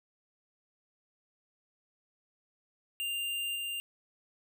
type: tone with level steps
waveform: square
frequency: 2794 Hz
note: F7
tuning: in tune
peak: -33 / -35 dBFS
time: 3-3.8 s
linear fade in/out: 0 ms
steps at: 3.55 s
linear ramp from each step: 10 ms
effects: none